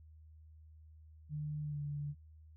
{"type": "tone with pitch glide", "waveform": "sine", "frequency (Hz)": [150, 145.48], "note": ["D3", "D3"], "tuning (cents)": [37, -16], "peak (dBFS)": -37, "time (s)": [1.29, 2.15], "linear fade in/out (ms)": 50, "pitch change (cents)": -53, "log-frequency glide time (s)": [1.64, 1.79], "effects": ["added 78 Hz sine -55 dBFS peak until 2.56 s"]}